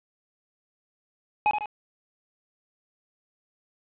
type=tone with echo; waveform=square; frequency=842 Hz; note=G#5; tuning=24 cents sharp; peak=-19 dBFS; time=1.46-1.51 s; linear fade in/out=0 ms; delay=74 ms; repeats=2; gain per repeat=-6 dB; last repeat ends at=1.658 s; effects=resampled to 8000 Hz + 8-bit